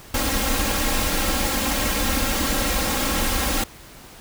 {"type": "noise with comb filter", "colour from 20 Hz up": "pink", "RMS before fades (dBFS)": -22, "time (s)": [0.14, 3.64], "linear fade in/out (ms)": 5, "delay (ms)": 3.7, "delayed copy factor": 0.9, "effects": ["pink hiss -44 dBFS RMS until 4.2 s"]}